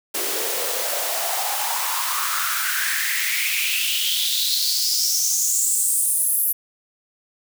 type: noise with high-pass filter sweep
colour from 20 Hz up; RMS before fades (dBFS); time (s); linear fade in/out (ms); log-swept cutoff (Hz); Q
white; -22; 0.14-6.53; 10; 370 to 12000; 5.4
effects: none